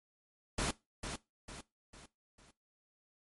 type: noise with echo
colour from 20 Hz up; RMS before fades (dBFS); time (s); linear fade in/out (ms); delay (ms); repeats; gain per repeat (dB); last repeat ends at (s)
pink; -34; 0.58-0.71; 5; 450; 4; -7; 2.51
effects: noise-tail reverb RT60 0.2 s tail -18 dB re dry + MP3 48 kbps